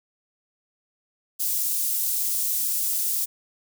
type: high-pass noise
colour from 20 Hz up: white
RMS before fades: -25 dBFS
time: 1.39-3.26 s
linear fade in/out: 20 ms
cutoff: 7700 Hz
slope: 12 dB/octave
effects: none